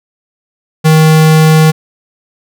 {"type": "tone", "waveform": "square", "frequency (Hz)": 157.3, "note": "D#3", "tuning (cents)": 19, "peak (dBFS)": -4, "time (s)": [0.84, 1.72], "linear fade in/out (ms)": 20, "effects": []}